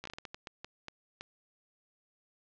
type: slowing click train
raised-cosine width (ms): 0.2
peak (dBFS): -24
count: 12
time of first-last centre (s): 0.04-1.21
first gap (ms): 14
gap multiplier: 1.37
effects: low-pass 5000 Hz 12 dB/octave